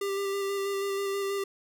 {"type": "tone with vibrato", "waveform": "square", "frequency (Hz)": 395.8, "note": "G4", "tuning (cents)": 17, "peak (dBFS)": -29, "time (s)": [0.01, 1.44], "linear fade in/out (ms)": 5, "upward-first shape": "square", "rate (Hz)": 6.2, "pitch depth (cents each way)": 13, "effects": []}